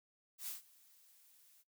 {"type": "noise with ADSR envelope", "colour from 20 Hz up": "blue", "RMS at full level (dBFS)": -42, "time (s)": [0.38, 1.64], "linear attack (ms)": 95, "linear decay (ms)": 140, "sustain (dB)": -24, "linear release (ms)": 39, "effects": ["noise-tail reverb RT60 0.2 s tail -25 dB re dry"]}